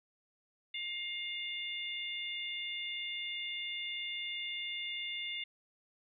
harmonic tone, 707 Hz, F5, 21 cents sharp, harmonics 3 / 4 / 5, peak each -41 / -41 / -42 dBFS, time 0.74-5.44 s, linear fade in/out 5 ms, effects none

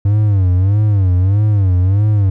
triangle tone with vibrato, 98 Hz, G2, in tune, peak -7 dBFS, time 0.05-2.3 s, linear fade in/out 5 ms, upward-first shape sine, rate 1.6 Hz, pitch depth 150 cents each way, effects none

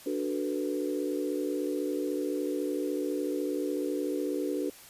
sine chord, B minor seventh, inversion first, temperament equal, 293.7 / 370 / 440 / 493.9 Hz, D4 / F#4 / A4 / B4, 0 / 0 / 0 / 0 cents, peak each -32 / -34 / -36 / -36 dBFS, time 0.06-4.7 s, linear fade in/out 5 ms, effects white hiss -51 dBFS RMS until 4.89 s + resampled to 32000 Hz

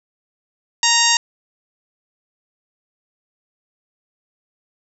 harmonic tone, 932 Hz, A#5, 1 cent flat, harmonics 1 / 2 / 3 / 4 / 5 / 6 / 7 / 8, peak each -21 / -21 / -21 / -21 / -21 / -21 / -21 / -21 dBFS, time 0.83-1.17 s, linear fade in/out 2 ms, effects none

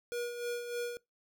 square tone with tremolo, 480 Hz, B4, 49 cents flat, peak -34 dBFS, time 0.12-0.97 s, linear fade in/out 0 ms, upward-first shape sine, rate 3.3 Hz, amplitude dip 55%, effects noise-tail reverb RT60 0.2 s tail -23 dB re dry

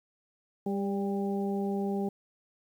harmonic tone with a mistuned harmonic, 198.8 Hz, G3, 25 cents sharp, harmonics 1 / 2 / 3 / 4, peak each -30 / -33 / -43 / -39 dBFS, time 0.66-2.09 s, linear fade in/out 5 ms, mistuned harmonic 3, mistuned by -37 cents, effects 10-bit

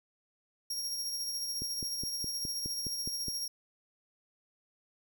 sawtooth tone with tremolo, 5588 Hz, F8, in tune, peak -30 dBFS, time 0.7-3.48 s, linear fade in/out 5 ms, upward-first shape sine, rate 14 Hz, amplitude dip 35%
click train, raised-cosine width 3 ms, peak -28 dBFS, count 9, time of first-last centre 1.62-3.283 s, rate 4.81 Hz
effects none

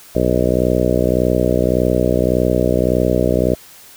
harmonic tone, 61.74 Hz, B1, in tune, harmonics 1 / 2 / 3 / 4 / 5 / 6 / 7 / 8 / 9 / 10, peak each -22 / -22 / -22 / -22 / -22 / -22 / -22 / -22 / -22 / -22 dBFS, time 0.15-3.55 s, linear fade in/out 5 ms, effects white hiss -42 dBFS RMS until 3.96 s

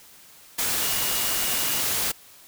sine tone in noise, 2868 Hz, F7, 45 cents sharp, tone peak -35 dBFS, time 0.81-1.81 s, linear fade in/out 10 ms, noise white, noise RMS -25 dBFS, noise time 0.58-2.12 s, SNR -13 dB, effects white hiss -50 dBFS RMS until 2.47 s

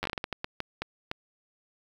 slowing click train, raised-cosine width 0.3 ms, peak -15 dBFS, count 13, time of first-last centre 0.03-1.114 s, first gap 10 ms, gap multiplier 1.36, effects 8-bit

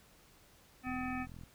harmonic tone, 254 Hz, B3, 49 cents sharp, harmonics 1 / 3 / 5 / 7 / 9 / 10, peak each -38 / -43 / -45 / -46 / -48 / -48 dBFS, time 0.83-1.27 s, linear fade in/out 50 ms
click train, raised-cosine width 5 ms, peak -38 dBFS, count 25, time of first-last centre 0.87-1.436 s, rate 42.4 Hz
effects pink hiss -63 dBFS RMS until 1.54 s

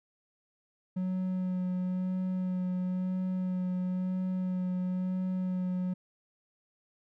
triangle tone with vibrato, 183.8 Hz, F#3, 11 cents flat, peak -27 dBFS, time 0.96-5.94 s, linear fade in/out 10 ms, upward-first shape sine, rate 0.99 Hz, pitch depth 15 cents each way, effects none

